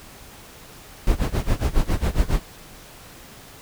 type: noise with tremolo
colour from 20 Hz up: brown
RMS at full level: -17 dBFS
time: 1.07-2.4 s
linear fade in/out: 2 ms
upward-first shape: sine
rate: 7.3 Hz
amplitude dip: 95%
effects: pink hiss -44 dBFS RMS until 3.61 s